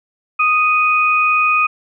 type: tone pair together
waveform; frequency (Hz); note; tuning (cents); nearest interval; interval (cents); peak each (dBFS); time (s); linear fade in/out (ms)
sine; 1243.5 / 2489; D#6 / D#7; -1 / 0; octave; 1201; -14; 0.39-1.67; 10
effects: none

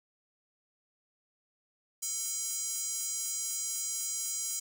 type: tone with high-pass filter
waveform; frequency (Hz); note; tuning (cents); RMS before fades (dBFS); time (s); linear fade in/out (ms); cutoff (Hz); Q
square; 448; A4; +31; -35; 2.02-4.6; 10; 7000; 3.4
effects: none

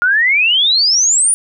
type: exponential sweep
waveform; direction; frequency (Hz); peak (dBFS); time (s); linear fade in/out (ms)
sine; up; 1400 to 9810; -9; 0.02-1.34; 0
effects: none

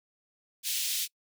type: high-pass noise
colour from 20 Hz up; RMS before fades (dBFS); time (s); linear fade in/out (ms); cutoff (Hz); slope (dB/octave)
pink; -31; 0.63-1.08; 50; 2900; 24
effects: noise-tail reverb RT60 0.1 s tail -26 dB re dry

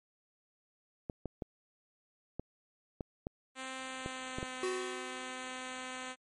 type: clicks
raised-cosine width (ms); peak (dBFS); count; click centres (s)
2; -24; 9; 1.098 / 1.257 / 1.422 / 2.396 / 3.008 / 3.269 / 4.061 / 4.385 / 4.429
type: tone with pitch glide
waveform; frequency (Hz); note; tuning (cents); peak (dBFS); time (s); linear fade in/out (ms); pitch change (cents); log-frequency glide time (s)
5% pulse; 261.6 to 256.4; C4 to C4; 0 to -35; -29; 3.55-6.16; 50; -35; 3.77-4.56
type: tone with exponential decay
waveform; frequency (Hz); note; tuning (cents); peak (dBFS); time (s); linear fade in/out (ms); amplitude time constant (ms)
square; 370; F#4; 0; -32; 4.63-5.74; 2; 240
effects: MP3 48 kbps

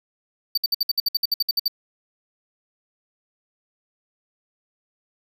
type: tone bursts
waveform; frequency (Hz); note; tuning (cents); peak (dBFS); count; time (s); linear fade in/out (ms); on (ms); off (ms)
square; 4600; D8; -37; -18; 14; 0.55-1.681; 5; 26; 59
effects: none

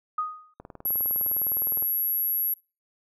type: tone with exponential decay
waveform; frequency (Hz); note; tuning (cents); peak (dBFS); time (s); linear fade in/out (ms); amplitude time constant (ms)
sine; 1244.5; D#6; 0; -22; 0.18-0.54; 5; 78
type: click train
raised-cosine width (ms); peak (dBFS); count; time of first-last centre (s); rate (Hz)
1; -27; 25; 0.6-1.824; 19.6
type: tone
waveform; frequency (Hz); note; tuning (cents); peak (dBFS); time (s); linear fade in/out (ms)
sine; 11610; F#9; -34; -23; 0.85-2.54; 5
effects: noise-tail reverb RT60 0.3 s tail -25 dB re dry

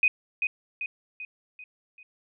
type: tone with echo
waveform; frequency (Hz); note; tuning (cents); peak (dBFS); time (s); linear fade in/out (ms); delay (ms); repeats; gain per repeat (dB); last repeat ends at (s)
sine; 2500; D#7; +8; -17; 0.03-0.08; 2; 390; 5; -6; 2.03
effects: none

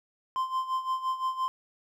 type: tone with tremolo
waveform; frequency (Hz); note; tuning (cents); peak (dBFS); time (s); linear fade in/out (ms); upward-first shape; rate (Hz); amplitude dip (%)
triangle; 1041; C6; -9; -23; 0.36-1.48; 0; sine; 5.8; 75
effects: none

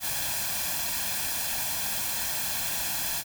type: noise with comb filter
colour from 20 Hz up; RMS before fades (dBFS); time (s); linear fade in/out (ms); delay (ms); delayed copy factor
white; -30; 0-3.24; 50; 1.2; +0.65
effects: none

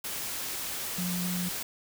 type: tone in noise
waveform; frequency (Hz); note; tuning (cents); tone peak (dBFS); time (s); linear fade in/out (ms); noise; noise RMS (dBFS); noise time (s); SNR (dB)
sine; 178.9; F3; +42; -30; 0.98-1.49; 5; white; -35; 0.04-1.63; +2
effects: none

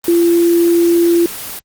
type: tone in noise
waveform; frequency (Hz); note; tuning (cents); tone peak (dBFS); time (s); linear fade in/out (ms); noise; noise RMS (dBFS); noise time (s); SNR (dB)
sine; 341.7; F4; -38; -8; 0.08-1.26; 2; white; -26; 0.04-1.59; +15
effects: Opus 24 kbps

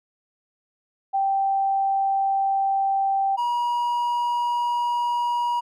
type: tone pair in turn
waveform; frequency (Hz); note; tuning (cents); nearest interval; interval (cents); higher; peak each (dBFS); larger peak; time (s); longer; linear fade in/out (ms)
sine / triangle; 782 / 959.4; G5 / A#5; -4 / +50; major third; 354; second; -19; neither; 1.13-3.37 / 3.37-5.61; neither; 20
effects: none

